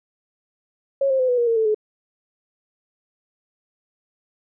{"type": "tone with pitch steps", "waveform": "sine", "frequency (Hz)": [549, 529.7, 511.1, 493.1, 475.7, 459, 442.8, 427.3], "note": ["C#5", "C5", "C5", "B4", "A#4", "A#4", "A4", "G#4"], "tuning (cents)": [-17, 21, -41, -3, 35, -27, 11, 49], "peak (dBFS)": -16, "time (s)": [1.01, 1.746], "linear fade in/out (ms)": 5, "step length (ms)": 92, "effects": []}